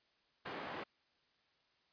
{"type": "band-pass noise", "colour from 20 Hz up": "white", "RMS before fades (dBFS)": -45, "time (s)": [0.45, 0.84], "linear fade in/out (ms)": 10, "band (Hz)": [160, 1500], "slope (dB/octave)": 12, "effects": ["white hiss -75 dBFS RMS until 1.92 s", "resampled to 11025 Hz"]}